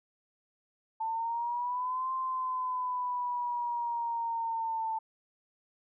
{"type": "exponential two-way sweep", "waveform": "sine", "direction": "up then down", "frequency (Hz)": [886, 1046.5, 886], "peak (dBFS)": -30, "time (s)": [1, 4.99], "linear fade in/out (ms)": 10, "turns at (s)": 2.12, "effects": []}